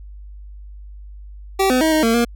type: tone with pitch steps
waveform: 25% pulse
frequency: 386.6 / 254.2 / 317.9 / 312 / 228 / 236.4 Hz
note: G4 / C4 / D#4 / D#4 / A#3 / A#3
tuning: -24 / -50 / +37 / +5 / -38 / +24 cents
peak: -10 dBFS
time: 1.59-2.25 s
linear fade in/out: 10 ms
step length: 110 ms
effects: added 50 Hz sine -34 dBFS peak until 2.35 s